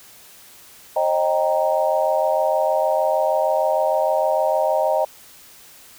sine chord, C minor seventh, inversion none, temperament equal with one note detuned, 535.8 / 622.3 / 784 / 932.3 Hz, C5 / Eb5 / G5 / Bb5, +41 / 0 / 0 / 0 cents, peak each -23 / -19 / -23 / -25 dBFS, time 0.96-5.05 s, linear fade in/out 5 ms, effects white hiss -46 dBFS RMS until 5.98 s

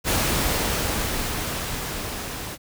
pink noise with level ramp, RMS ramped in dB -21 to -33 dBFS, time 0.04-2.58 s, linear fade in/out 50 ms, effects none

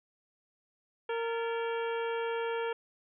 harmonic tone with a mistuned harmonic, 461.2 Hz, A#4, 19 cents flat, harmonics 1 / 2 / 3 / 4 / 5 / 6 / 7, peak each -32 / -38 / -42 / -44 / -46 / -48 / -49 dBFS, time 1.09-2.73 s, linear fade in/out 5 ms, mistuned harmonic 4, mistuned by -110 cents, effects none

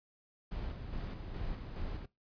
brown noise with tremolo, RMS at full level -39 dBFS, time 0.51-2.06 s, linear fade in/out 10 ms, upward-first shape square, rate 2.4 Hz, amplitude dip 40%, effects noise-tail reverb RT60 0.2 s tail -20 dB re dry + resampled to 11025 Hz

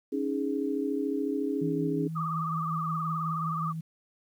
sine chord, C# suspended second, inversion none, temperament equal, 277.2 / 311.1 / 415.3 Hz, C#4 / D#4 / G#4, 0 / 0 / 0 cents, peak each -30 / -33 / -32 dBFS, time 0.12-2.08 s, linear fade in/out 10 ms
sine tone with tremolo, 161.4 Hz, E3, 36 cents flat, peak -30 dBFS, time 1.61-3.81 s, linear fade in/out 10 ms, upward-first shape sine, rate 5.5 Hz, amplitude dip 30%
sine tone with vibrato, 1198 Hz, D6, 34 cents sharp, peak -30 dBFS, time 2.15-3.73 s, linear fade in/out 20 ms, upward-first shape triangle, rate 19 Hz, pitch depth 110 cents each way
effects 10-bit

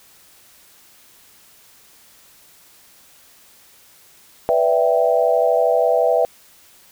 sine chord, E minor seventh, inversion second, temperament equal, 493.9 / 587.3 / 659.3 / 784 Hz, B4 / D5 / E5 / G5, 0 / 0 / 0 / 0 cents, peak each -18 / -21 / -17 / -22 dBFS, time 4.49-6.25 s, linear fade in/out 0 ms, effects white hiss -50 dBFS RMS until 6.91 s

